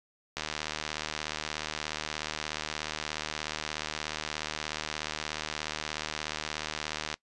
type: click train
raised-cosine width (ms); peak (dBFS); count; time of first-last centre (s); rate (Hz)
0.2; -15; 521; 0.37-7.141; 76.8
effects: noise-tail reverb RT60 0.1 s tail -21 dB re dry + resampled to 24000 Hz